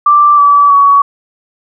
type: tone with pitch steps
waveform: sine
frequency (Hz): 1174.7 / 1150.5 / 1126.8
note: D6 / D6 / C#6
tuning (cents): 0 / -36 / +28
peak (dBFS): -3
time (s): 0.06-1.02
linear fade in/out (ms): 5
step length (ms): 320
effects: none